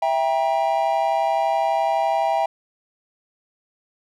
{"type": "chord", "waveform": "triangle", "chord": "E diminished", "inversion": "none", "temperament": "just", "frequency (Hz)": [659.3, 791.1, 949.3], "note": ["E5", "G5", "Bb5"], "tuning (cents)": [0, 16, 31], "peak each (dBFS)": [-20, -19, -24], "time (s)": [0.02, 2.46], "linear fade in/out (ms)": 5, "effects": []}